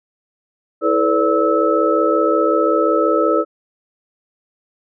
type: tone cluster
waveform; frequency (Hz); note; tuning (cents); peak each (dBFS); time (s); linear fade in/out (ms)
sine; 325.6 / 433.2 / 498.7 / 574 / 1302; E4 / A4 / B4 / D5 / E6; -21 / -27 / +17 / -40 / -22; -19; 0.81-3.45; 50
effects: none